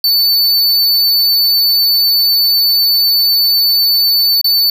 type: tone with dropouts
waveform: square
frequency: 4504 Hz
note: C#8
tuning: 27 cents sharp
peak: -9 dBFS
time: 0.04-4.7 s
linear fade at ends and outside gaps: 2 ms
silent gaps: 4.414-4.443 s
effects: 7-bit